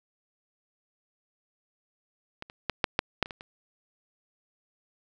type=clicks; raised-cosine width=0.3 ms; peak=-21 / -29 / -11 / -6 / -6 / -7 / -24 / -22 / -26 dBFS; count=9; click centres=2.424 / 2.499 / 2.697 / 2.842 / 2.991 / 3.227 / 3.259 / 3.308 / 3.409 s; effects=none

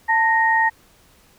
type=tone pair together; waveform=sine; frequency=890.2 / 1864.7 Hz; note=A5 / A#6; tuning=+20 / 0 cents; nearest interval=octave + minor second; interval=1280 cents; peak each=-17 dBFS; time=0.08-0.7 s; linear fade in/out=20 ms; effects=pink hiss -54 dBFS RMS until 1.38 s

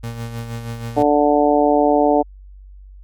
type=tone with tremolo; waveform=35% pulse; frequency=116.3 Hz; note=A#2; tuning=4 cents flat; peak=-22 dBFS; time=0.03-1.03 s; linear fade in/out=10 ms; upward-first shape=sine; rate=6.3 Hz; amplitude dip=50%
type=harmonic tone; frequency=146.83 Hz; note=D3; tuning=in tune; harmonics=2 / 3 / 4 / 5 / 6; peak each=-17 / -18 / -17 / -17 / -22 dBFS; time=0.96-2.23 s; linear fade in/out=20 ms
effects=added 48 Hz sine -37 dBFS peak until 3.03 s + MP3 96 kbps

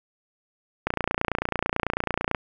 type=click train; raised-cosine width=0.5 ms; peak=-8 dBFS; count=44; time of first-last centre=0.87-2.348 s; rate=29.1 Hz; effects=none

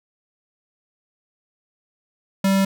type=tone; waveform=square; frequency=194.2 Hz; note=G3; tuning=16 cents flat; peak=-16 dBFS; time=2.44-2.65 s; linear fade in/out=5 ms; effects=none

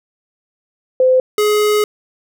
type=tone pair in turn; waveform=sine / square; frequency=514 / 420.6 Hz; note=C5 / G#4; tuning=-31 / +22 cents; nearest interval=minor third; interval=347 cents; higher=first; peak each=-8 / -12 dBFS; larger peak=first; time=1-1.2 / 1.38-1.84 s; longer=second; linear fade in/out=2 ms; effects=none

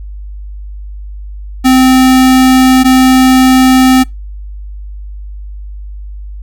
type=tone pair in turn; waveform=square; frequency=259 / 259 Hz; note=C4 / C4; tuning=-17 / -17 cents; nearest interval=unison; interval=0 cents; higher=neither; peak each=-4 dBFS; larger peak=neither; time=1.64-2.84 / 2.84-4.04 s; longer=neither; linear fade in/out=20 ms; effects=noise-tail reverb RT60 0.2 s tail -25 dB re dry + added 50 Hz sine -22 dBFS peak until 6.42 s

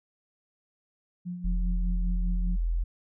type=tone with tremolo; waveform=sine; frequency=177.6 Hz; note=F3; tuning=29 cents sharp; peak=-31 dBFS; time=1.25-2.57 s; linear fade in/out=20 ms; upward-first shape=sine; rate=5 Hz; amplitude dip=50%
type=tone; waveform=sine; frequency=42.1 Hz; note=E1; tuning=37 cents sharp; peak=-24 dBFS; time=1.44-2.84 s; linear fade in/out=10 ms
effects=none

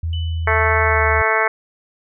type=tone with pitch glide; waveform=sine; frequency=82.41 to 78.05 Hz; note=E2 to D#2; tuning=0 to +6 cents; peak=-19 dBFS; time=0.03-1.22 s; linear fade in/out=5 ms; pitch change=-94 cents; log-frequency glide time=0.83-1.02 s
type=tone with exponential decay; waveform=sine; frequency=2988 Hz; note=F#7; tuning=16 cents sharp; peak=-29 dBFS; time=0.13-1.01 s; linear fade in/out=2 ms; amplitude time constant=190 ms
type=harmonic tone; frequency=220 Hz; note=A3; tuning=in tune; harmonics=2 / 3 / 4 / 5 / 6 / 7 / 8 / 9 / 10; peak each=-23 / -23 / -23 / -23 / -23 / -23 / -23 / -23 / -23 dBFS; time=0.47-1.48 s; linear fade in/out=5 ms
effects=none

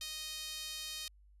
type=tone with high-pass filter; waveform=sawtooth; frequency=622.3 Hz; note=D#5; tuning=in tune; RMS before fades=-43 dBFS; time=0.01-1.08 s; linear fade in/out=2 ms; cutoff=3700 Hz; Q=1.7; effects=added 50 Hz sine -59 dBFS peak until 1.4 s + resampled to 32000 Hz

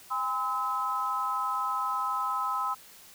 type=tone cluster; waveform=sine; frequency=807 / 1022 / 1290 Hz; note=G#5 / C6 / E6; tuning=-50 / -41 / -38 cents; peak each=-36 / -31 / -30 dBFS; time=0.1-2.75 s; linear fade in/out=20 ms; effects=white hiss -52 dBFS RMS until 3.14 s

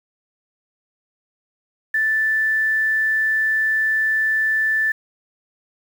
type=tone with quantisation; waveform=sine; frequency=1760 Hz; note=A6; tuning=in tune; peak=-16 dBFS; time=1.94-4.92 s; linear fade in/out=5 ms; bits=7; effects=none

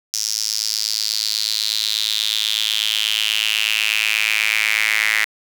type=tone with high-pass filter sweep; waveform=square; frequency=54.1 Hz; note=A1; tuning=29 cents flat; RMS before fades=-20 dBFS; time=0.13-5.25 s; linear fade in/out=10 ms; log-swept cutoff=5600 to 2000 Hz; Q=5.2; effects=7-bit

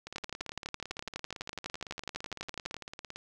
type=two click trains; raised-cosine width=0.2 ms; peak=-24 / -18 dBFS; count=56 / 32; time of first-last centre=0.07-3.16 / 0.16-2.743 s; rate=17.8 / 12 Hz; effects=none

